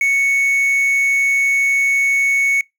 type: tone with quantisation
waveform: triangle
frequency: 2217 Hz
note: C#7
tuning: in tune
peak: -11 dBFS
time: 0.01-2.61 s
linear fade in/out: 2 ms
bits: 6
effects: noise-tail reverb RT60 0.2 s tail -26 dB re dry